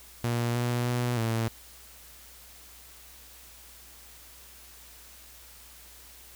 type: tone with pitch steps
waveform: sawtooth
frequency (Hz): 118.8 / 121 / 122.1 / 113.7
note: A#2 / B2 / B2 / A#2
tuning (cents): +33 / -35 / -19 / -43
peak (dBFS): -22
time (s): 0.24-1.48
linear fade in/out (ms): 0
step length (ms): 310
effects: added 60 Hz sine -56 dBFS peak until 6.35 s + white hiss -51 dBFS RMS until 6.35 s